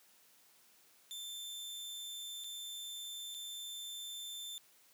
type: tone with dropouts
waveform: sawtooth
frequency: 3550 Hz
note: A7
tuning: 15 cents sharp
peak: -40 dBFS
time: 1.11-4.58 s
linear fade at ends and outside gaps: 0 ms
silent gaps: 2.438-2.443 / 3.343-3.347 s
effects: white hiss -66 dBFS RMS until 4.93 s + high-pass 150 Hz 12 dB/octave